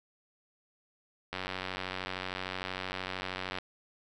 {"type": "click train", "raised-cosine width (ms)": 0.3, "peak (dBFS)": -19, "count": 211, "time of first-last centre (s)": [1.33, 3.586], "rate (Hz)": 93.1, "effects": []}